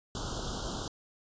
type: band-stop noise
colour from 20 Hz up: pink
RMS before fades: -36 dBFS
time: 0.15-0.88 s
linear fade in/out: 2 ms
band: 1500 to 3000 Hz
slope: 96 dB/octave
effects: resampled to 16000 Hz